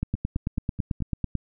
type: two click trains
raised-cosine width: 5 ms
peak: -22 / -13 dBFS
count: 5 / 13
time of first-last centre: 0.15-1.005 / 0.03-1.353 s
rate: 4.68 / 9.07 Hz
effects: none